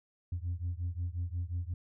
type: beating tone pair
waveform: sine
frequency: 85.1 / 90.7 Hz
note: F2 / F#2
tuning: -44 / -34 cents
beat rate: 5.6 Hz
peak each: -34 / -35 dBFS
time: 0.32-1.74 s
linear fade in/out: 5 ms
effects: tanh soft clip ceiling -29 dBFS